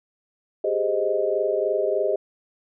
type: chord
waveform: sine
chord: Ab major seventh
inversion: third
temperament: equal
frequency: 392 / 415.3 / 523.3 / 622.3 Hz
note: G4 / Ab4 / C5 / Eb5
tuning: 0 / 0 / 0 / 0 cents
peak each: -26 / -26 / -27 / -24 dBFS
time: 0.64-2.16 s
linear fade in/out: 5 ms
effects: none